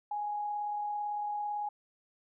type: tone with amplitude modulation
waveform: sine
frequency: 830.6 Hz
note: G#5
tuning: in tune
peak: -31 dBFS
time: 0.11-1.69 s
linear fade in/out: 5 ms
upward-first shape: sine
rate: 37.9 Hz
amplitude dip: 25%
effects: none